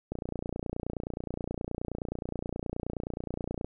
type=click train; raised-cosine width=2 ms; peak=-20 dBFS; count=105; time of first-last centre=0.12-3.645 s; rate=29.5 Hz; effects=none